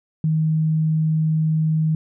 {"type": "tone", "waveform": "sine", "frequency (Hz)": 157.5, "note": "D#3", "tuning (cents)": 21, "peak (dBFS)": -16, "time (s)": [0.24, 1.95], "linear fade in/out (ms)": 2, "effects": []}